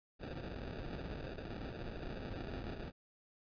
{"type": "noise with sample-and-hold", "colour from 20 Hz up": "pink", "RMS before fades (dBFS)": -44, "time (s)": [0.19, 2.92], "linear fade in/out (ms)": 50, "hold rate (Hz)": 1050, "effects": ["resampled to 11025 Hz"]}